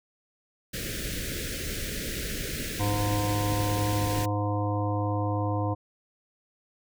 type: band-stop noise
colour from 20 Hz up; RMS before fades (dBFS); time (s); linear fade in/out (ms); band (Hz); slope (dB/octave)
pink; -33; 0.73-4.26; 10; 560 to 1500; 48
type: harmonic tone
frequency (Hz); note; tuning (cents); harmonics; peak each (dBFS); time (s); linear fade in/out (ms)
103.1; G#2; -12; 1 / 3 / 5 / 7 / 9 / 10; -27 / -32 / -34 / -35 / -37 / -37; 2.79-5.75; 20
effects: none